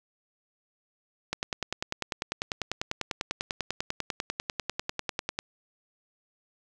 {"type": "click train", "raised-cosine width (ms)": 0.2, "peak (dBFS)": -12, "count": 42, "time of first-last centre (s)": [1.33, 5.389], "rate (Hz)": 10.1, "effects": []}